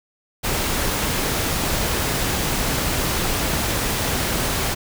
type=noise; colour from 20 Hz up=pink; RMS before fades=-22 dBFS; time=0.43-4.75 s; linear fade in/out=20 ms; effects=none